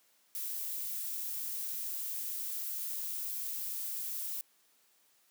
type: noise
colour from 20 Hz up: violet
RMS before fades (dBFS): -38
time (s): 0.35-4.41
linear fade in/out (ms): 0
effects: white hiss -69 dBFS RMS until 5.3 s + high-pass 200 Hz 12 dB/octave